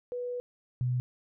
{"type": "tone pair in turn", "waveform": "sine", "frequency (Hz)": [490.9, 124.8], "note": ["B4", "B2"], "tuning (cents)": [-10, 19], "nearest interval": "2 octaves", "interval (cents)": 2371, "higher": "first", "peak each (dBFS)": [-32, -26], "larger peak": "second", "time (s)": [[0.12, 0.4], [0.81, 1]], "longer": "first", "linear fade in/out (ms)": 0, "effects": []}